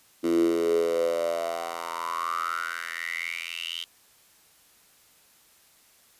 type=tone with high-pass filter sweep; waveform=10% pulse; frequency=84 Hz; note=E2; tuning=33 cents sharp; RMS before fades=-28 dBFS; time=0.23-3.85 s; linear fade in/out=20 ms; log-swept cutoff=300 to 3200 Hz; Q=9.1; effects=white hiss -59 dBFS RMS until 6.19 s + resampled to 32000 Hz